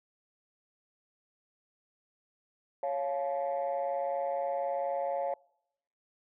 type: chord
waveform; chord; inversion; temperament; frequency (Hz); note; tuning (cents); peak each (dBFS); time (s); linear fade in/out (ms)
sine; Db augmented; none; equal with one note detuned; 554.4 / 698.5 / 861.4; Db5 / F5 / A5; 0 / 0 / -37; -31 / -33 / -37; 2.83-5.34; 2
effects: noise-tail reverb RT60 0.8 s tail -26 dB re dry + tanh soft clip ceiling -24 dBFS